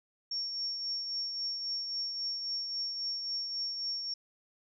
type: tone with tremolo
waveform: sine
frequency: 5500 Hz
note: F8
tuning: 27 cents flat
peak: -31 dBFS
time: 0.31-4.14 s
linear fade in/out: 5 ms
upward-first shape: triangle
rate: 3.7 Hz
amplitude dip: 45%
effects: none

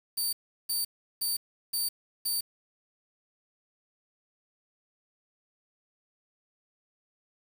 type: tone bursts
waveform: 15% pulse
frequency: 4604 Hz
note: D8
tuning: 35 cents flat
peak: -21 dBFS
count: 5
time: 0.17-2.41 s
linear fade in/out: 10 ms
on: 160 ms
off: 360 ms
effects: 8-bit

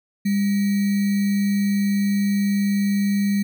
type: tone with sample-and-hold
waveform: sine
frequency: 200.6 Hz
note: G3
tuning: 40 cents sharp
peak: -17 dBFS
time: 0.25-3.43 s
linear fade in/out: 10 ms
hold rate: 2100 Hz
effects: none

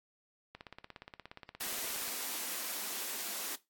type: click train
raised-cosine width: 0.3 ms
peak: -30 dBFS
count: 27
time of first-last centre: 0.55-2.079 s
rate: 17 Hz
type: high-pass noise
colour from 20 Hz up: white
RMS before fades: -39 dBFS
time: 1.6-3.56 s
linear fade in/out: 10 ms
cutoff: 190 Hz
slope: 96 dB/octave
effects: noise-tail reverb RT60 0.2 s tail -17 dB re dry + AAC 64 kbps

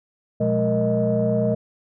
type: tone cluster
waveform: sine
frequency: 121.1 / 179.1 / 210.4 / 465.6 / 623 Hz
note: B2 / F3 / G#3 / A#4 / D#5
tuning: -34 / +44 / +23 / -2 / +2 cents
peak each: -24 / -28 / -22 / -24 / -22 dBFS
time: 0.4-1.55 s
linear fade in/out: 10 ms
effects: tanh soft clip ceiling -10 dBFS

